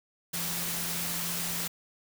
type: tone in noise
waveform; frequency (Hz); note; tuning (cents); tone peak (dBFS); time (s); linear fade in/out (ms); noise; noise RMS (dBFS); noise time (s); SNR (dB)
sine; 171.5; F3; -31; -40; 0.33-1.68; 10; white; -33; 0.33-1.68; -10
effects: none